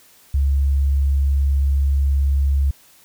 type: tone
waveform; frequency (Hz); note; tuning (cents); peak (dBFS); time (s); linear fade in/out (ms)
sine; 69.3; C#2; 0; -14; 0.34-2.71; 5
effects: white hiss -51 dBFS RMS until 3.04 s